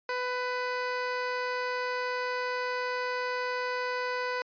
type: tone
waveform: 15% pulse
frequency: 498.6 Hz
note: B4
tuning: 16 cents sharp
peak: -23 dBFS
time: 0.09-4.42 s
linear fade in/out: 2 ms
effects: resampled to 11025 Hz